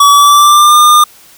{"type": "tone with pitch glide", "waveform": "square", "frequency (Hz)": [1140, 1207.8], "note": ["C#6", "D6"], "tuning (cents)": [48, 48], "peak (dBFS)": -3, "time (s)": [0, 1.04], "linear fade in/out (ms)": 5, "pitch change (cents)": 100, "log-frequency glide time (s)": [0.1, 0.79], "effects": ["white hiss -40 dBFS RMS until 1.37 s"]}